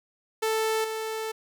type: tone with level steps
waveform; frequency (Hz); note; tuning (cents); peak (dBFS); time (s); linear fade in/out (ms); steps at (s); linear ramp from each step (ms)
sawtooth; 440.8; A4; +3; -20 / -26; 0.42-1.32; 10; 0.84; 5
effects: none